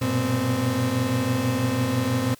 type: tone cluster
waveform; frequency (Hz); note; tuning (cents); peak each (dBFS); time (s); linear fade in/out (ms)
35% pulse; 97.4 / 118.2 / 124.3 / 260.1; G2 / A#2 / B2 / C4; -11 / +24 / +12 / -10; -30 / -24 / -28 / -23; 0.01-2.35; 10
effects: white hiss -52 dBFS RMS until 2.39 s